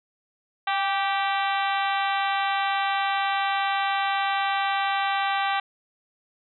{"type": "harmonic tone with a mistuned harmonic", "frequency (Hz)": 389.4, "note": "G4", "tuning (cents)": -12, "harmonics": [2, 3, 4, 5, 6, 7, 8, 9, 10], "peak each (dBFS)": [-25, -29, -31, -33, -35, -36, -37, -38, -39], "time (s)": [0.67, 5.6], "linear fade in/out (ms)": 5, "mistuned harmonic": 2, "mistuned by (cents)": 30, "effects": []}